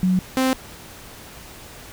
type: tone pair in turn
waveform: sine / sawtooth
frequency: 184.5 / 260.9 Hz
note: F#3 / C4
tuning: -5 / -5 cents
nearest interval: tritone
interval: 600 cents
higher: second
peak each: -15 / -13 dBFS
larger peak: second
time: 0.03-0.19 / 0.37-0.53 s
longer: neither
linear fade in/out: 0 ms
effects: pink hiss -41 dBFS RMS until 1.92 s